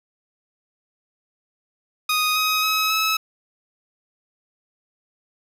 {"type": "tone with pitch steps", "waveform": "15% pulse", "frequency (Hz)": [1244.5, 1261.1, 1278, 1295.1], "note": ["D#6", "D#6", "D#6", "E6"], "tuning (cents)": [0, 23, 46, -31], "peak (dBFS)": -12, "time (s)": [2.09, 3.17], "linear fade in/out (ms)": 5, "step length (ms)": 270, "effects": []}